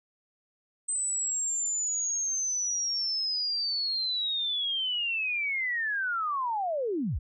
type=linear sweep; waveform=sine; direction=down; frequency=8180 to 41.2 Hz; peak=-27 dBFS; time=0.88-7.19 s; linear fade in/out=10 ms; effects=none